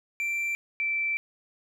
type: tone pair in turn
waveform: triangle / sine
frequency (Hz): 2349 / 2333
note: D7 / D7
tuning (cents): 0 / -12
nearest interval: unison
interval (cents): 12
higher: first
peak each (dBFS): -25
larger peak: neither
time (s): 0.2-0.55 / 0.8-1.17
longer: second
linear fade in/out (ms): 0
effects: none